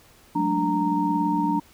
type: tone cluster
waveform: sine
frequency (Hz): 181.3 / 202.3 / 219.6 / 293.7 / 927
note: F#3 / G#3 / A3 / D4 / A#5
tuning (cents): -35 / -45 / -3 / 0 / -10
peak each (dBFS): -28 / -33 / -31 / -24 / -24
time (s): 0.35-1.6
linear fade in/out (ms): 10
effects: pink hiss -54 dBFS RMS until 1.73 s